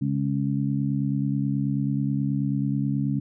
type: harmonic tone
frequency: 69.3 Hz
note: C#2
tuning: in tune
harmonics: 2 / 3 / 4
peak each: -25 / -27 / -28 dBFS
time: 0.01-3.2 s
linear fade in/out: 10 ms
effects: none